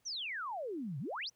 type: exponential two-way sweep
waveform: sine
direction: down then up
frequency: 6300 to 126.1 to 6300 Hz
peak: -37 dBFS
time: 0.05-1.3 s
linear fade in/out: 20 ms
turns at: 0.99 s
effects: pink hiss -75 dBFS RMS until 1.35 s + high-pass 60 Hz 12 dB/octave